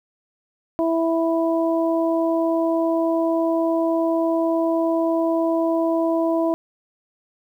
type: harmonic tone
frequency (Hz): 329.4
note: E4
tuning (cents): -1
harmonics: 1 / 2 / 3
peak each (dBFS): -20 / -21 / -29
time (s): 0.79-6.54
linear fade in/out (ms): 0
effects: 9-bit